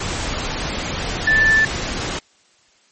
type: tone in noise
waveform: sine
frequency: 1760 Hz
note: A6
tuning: in tune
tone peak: -11 dBFS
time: 1.27-1.65 s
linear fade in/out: 5 ms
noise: pink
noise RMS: -24 dBFS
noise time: 0-2.19 s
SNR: +10 dB
effects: white hiss -56 dBFS RMS until 2.91 s + MP3 32 kbps